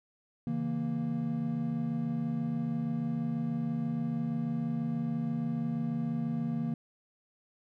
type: chord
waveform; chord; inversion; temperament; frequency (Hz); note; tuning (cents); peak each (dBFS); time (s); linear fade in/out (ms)
triangle; A# diminished; first; equal; 138.59 / 164.81 / 233.1; C#3 / E3 / A#3; 0 / 0 / 0; -36 / -33 / -30; 0.47-6.74; 2
effects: none